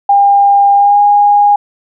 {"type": "tone with pitch glide", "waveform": "sine", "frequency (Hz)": [803, 819.9], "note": ["G5", "G#5"], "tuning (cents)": [41, -22], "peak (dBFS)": -4, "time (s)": [0.09, 1.56], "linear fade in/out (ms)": 5, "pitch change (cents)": 37, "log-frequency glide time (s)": [0.74, 1], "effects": []}